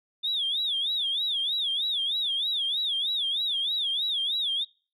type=tone with vibrato; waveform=sine; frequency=3520 Hz; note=A7; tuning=in tune; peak=-24 dBFS; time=0.23-4.65 s; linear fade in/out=20 ms; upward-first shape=sine; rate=3.2 Hz; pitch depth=180 cents each way; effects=noise-tail reverb RT60 0.4 s tail -26 dB re dry + tanh soft clip ceiling -20 dBFS